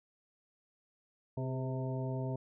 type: harmonic tone with a mistuned harmonic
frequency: 130 Hz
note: C3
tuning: 11 cents flat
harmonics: 1 / 2 / 3 / 4 / 5 / 7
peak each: -35 / -42 / -43 / -47 / -44 / -49 dBFS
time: 1.37-2.36 s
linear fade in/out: 5 ms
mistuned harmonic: 3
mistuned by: +36 cents
effects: none